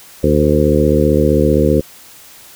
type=harmonic tone with a mistuned harmonic; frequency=75.4 Hz; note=D2; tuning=46 cents sharp; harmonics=1 / 2 / 3 / 4 / 5 / 6 / 7; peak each=-17 / -17 / -17 / -17 / -17 / -17 / -17 dBFS; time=0.23-1.81 s; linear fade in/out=10 ms; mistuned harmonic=7; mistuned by=-25 cents; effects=white hiss -40 dBFS RMS until 2.55 s